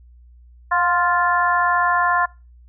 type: harmonic tone with a mistuned harmonic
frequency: 349.2 Hz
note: F4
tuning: in tune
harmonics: 2 / 3 / 4 / 5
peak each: -22 / -18 / -23 / -22 dBFS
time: 0.71-2.26 s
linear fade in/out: 10 ms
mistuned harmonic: 2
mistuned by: +28 cents
effects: noise-tail reverb RT60 0.3 s tail -24 dB re dry + added 60 Hz sine -44 dBFS peak until 2.68 s